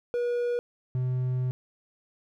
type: tone pair in turn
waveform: triangle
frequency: 482.3 / 127.12 Hz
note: B4 / C3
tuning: -41 / -50 cents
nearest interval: octave + major seventh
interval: 2309 cents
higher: first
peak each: -23 dBFS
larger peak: neither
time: 0.14-0.59 / 0.95-1.51 s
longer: second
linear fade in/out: 0 ms
effects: none